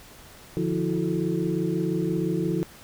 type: tone cluster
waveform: sine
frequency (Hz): 147.5 / 173.4 / 324.8 / 361.8 / 435.1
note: D3 / F3 / E4 / F#4 / A4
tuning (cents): +8 / -12 / -26 / -39 / -19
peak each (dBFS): -32 / -27 / -28 / -30 / -33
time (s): 0.57-2.63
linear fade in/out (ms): 0
effects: pink hiss -48 dBFS RMS until 2.83 s